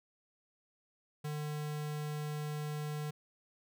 square tone, 150 Hz, D3, 37 cents sharp, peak -37 dBFS, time 1.24-3.11 s, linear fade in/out 10 ms, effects none

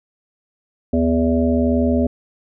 harmonic tone with a mistuned harmonic, 82.41 Hz, E2, in tune, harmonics 1 / 3 / 5 / 7 / 8, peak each -21 / -16 / -24 / -23 / -27 dBFS, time 0.93-2.07 s, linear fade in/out 5 ms, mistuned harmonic 1, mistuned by -130 cents, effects none

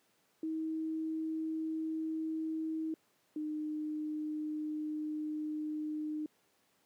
sine tone pair in turn, 318.2 / 305.4 Hz, D#4 / D#4, +39 / -32 cents, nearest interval minor second, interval 71 cents, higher first, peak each -33 / -34 dBFS, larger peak first, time 0.43-2.94 / 3.36-6.26 s, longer second, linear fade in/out 2 ms, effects pink hiss -72 dBFS RMS until 6.85 s + high-pass 200 Hz 12 dB/octave

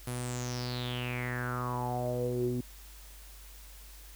sawtooth tone with low-pass filter sweep, 123.47 Hz, B2, in tune, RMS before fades -34 dBFS, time 0.07-2.61 s, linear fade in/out 5 ms, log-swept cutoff 11000 to 290 Hz, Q 7.5, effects added 50 Hz sine -49 dBFS peak until 4.15 s + white hiss -54 dBFS RMS until 4.15 s

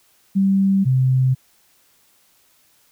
sine tone pair in turn, 194.5 / 129.81 Hz, G3 / C3, -13 / -13 cents, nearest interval perfect fifth, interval 700 cents, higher first, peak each -13 dBFS, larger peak neither, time 0.35-0.85 / 0.85-1.35 s, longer neither, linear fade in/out 20 ms, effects white hiss -58 dBFS RMS until 2.91 s

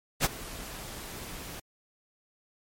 pink noise with ADSR envelope, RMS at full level -22 dBFS, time 0.2-1.6 s, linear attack 47 ms, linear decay 27 ms, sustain -19 dB, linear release 7 ms, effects MP3 64 kbps

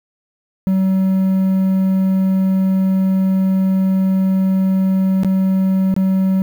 triangle tone with dropouts, 190 Hz, F#3, 46 cents sharp, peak -10 dBFS, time 0.67-6.42 s, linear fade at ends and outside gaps 0 ms, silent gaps 5.234-5.247 / 5.941-5.964 s, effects 7-bit

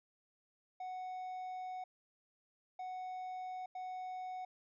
triangle tone bursts at uneven times, 740 Hz, F#5, in tune, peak -39 dBFS, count 3, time 0.8-1.84 / 2.79-3.66 / 3.75-4.45 s, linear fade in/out 5 ms, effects resampled to 16000 Hz

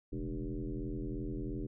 sine tone with frequency modulation, 130.2 Hz, C3, 8 cents flat, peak -35 dBFS, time 0.12-1.67 s, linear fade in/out 10 ms, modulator 83 Hz, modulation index 3.1, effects none

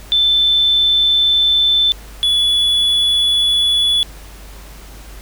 sine / triangle tone pair in turn, 3531 / 3419 Hz, A7 / G#7, +5 / +50 cents, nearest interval minor second, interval 55 cents, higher first, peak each -10 dBFS, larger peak neither, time 0.12-1.92 / 2.23-4.03 s, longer neither, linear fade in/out 0 ms, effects added 50 Hz sine -34 dBFS peak until 5.21 s + pink hiss -40 dBFS RMS until 5.21 s

